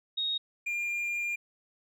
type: tone pair in turn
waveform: sine / triangle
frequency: 3747 / 2402 Hz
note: A#7 / D7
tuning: +8 / +38 cents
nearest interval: minor sixth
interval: 770 cents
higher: first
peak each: -28 dBFS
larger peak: neither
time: 0.17-0.38 / 0.66-1.36 s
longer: second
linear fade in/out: 10 ms
effects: none